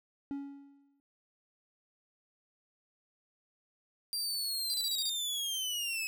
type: tone with exponential decay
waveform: triangle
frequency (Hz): 279.7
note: C#4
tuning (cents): +16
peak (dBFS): -31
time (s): 0.31-1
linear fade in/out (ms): 0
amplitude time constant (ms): 150
type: linear sweep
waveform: sawtooth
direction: down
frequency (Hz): 4750 to 2559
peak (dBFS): -30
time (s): 4.13-6.07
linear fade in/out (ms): 0
type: tone bursts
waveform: 40% pulse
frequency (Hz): 4720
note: D8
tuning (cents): +8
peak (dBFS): -32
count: 6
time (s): 4.7-5.094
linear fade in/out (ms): 0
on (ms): 39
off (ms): 32
effects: none